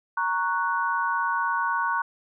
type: chord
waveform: sine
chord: F# major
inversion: first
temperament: equal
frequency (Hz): 932.3 / 1108.7 / 1480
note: A#5 / C#6 / F#6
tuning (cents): 0 / 0 / 0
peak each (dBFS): -27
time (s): 0.17-2.02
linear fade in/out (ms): 5
effects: none